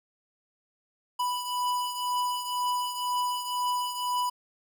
square beating tone pair, 987.8 / 989.8 Hz, B5 / B5, 0 / +4 cents, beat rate 2 Hz, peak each -29 / -35 dBFS, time 1.19-4.3 s, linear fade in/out 10 ms, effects none

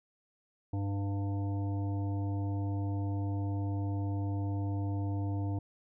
harmonic tone, 99.5 Hz, G2, 26 cents sharp, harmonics 1 / 3 / 5 / 7 / 9, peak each -31 / -38 / -49 / -47 / -50 dBFS, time 0.73-5.59 s, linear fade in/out 5 ms, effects none

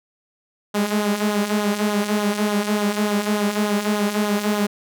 sawtooth tone with flanger, 207.7 Hz, G#3, in tune, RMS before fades -21 dBFS, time 0.74-4.67 s, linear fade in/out 10 ms, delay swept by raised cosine 0.39 to 4.89 ms, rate 3.4 Hz, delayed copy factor -0.55, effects none

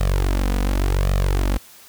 sawtooth tone with flanger, 47.07 Hz, F#1, 30 cents sharp, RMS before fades -19 dBFS, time 0-1.58 s, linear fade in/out 10 ms, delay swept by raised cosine 1.6 to 4.1 ms, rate 0.89 Hz, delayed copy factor +0.8, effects white hiss -46 dBFS RMS until 1.88 s

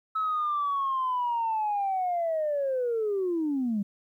sine linear sweep, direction down, 1300 to 193.4 Hz, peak -24 dBFS, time 0.15-3.83 s, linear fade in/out 10 ms, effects tanh soft clip ceiling -21 dBFS + 11-bit

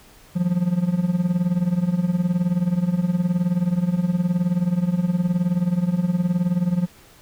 triangle tone with tremolo, 176.8 Hz, F3, 22 cents sharp, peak -12 dBFS, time 0.35-6.87 s, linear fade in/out 20 ms, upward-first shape triangle, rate 19 Hz, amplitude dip 90%, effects pink hiss -50 dBFS RMS until 7.21 s

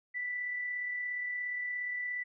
sine tone with amplitude modulation, 1975.5 Hz, B6, in tune, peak -32 dBFS, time 0.14-2.24 s, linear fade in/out 20 ms, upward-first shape sine, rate 37.1 Hz, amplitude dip 30%, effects none

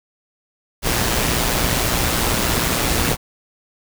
pink noise with amplitude modulation, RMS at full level -17 dBFS, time 0.82-3.17 s, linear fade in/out 50 ms, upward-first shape sine, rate 119 Hz, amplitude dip 45%, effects none

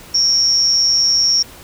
sine tone with amplitude modulation, 5530 Hz, F8, 18 cents flat, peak -7 dBFS, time 0.14-1.43 s, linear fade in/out 10 ms, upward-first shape sine, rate 180 Hz, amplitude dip 90%, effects pink hiss -39 dBFS RMS until 1.63 s

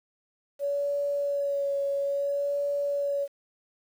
sine tone with vibrato, 565 Hz, C#5, 33 cents sharp, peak -25 dBFS, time 0.59-3.28 s, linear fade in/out 50 ms, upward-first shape sine, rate 0.59 Hz, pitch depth 18 cents each way, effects 9-bit

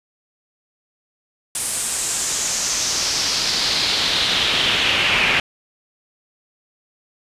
brown noise with band-pass filter sweep, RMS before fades -20 dBFS, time 1.55-5.4 s, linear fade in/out 2 ms, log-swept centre 9400 to 2500 Hz, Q 3, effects resampled to 32000 Hz

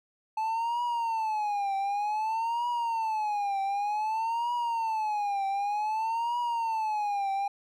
triangle tone with vibrato, 868 Hz, A5, 24 cents flat, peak -25 dBFS, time 0.37-7.48 s, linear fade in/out 5 ms, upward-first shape triangle, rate 0.54 Hz, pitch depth 190 cents each way, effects none

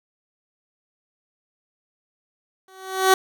15% pulse tone with exponential growth, 379.1 Hz, F#4, 42 cents sharp, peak -4 dBFS, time 2.68-3.14 s, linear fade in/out 2 ms, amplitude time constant 100 ms, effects none

